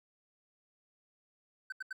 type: tone bursts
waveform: triangle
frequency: 1533 Hz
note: G6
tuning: 39 cents flat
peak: -35 dBFS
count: 3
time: 1.7-1.929 s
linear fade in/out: 5 ms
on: 23 ms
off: 80 ms
effects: none